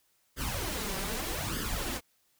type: noise with flanger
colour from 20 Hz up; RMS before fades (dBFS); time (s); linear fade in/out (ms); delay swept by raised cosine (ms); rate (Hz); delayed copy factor
pink; -34; 0.36-2.01; 50; 0.61 to 5.21; 0.82; +0.7
effects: white hiss -71 dBFS RMS until 2.39 s